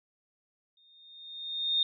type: tone with exponential growth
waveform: sine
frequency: 3668 Hz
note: A#7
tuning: 29 cents flat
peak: -22 dBFS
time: 0.77-1.83 s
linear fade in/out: 2 ms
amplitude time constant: 230 ms
effects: none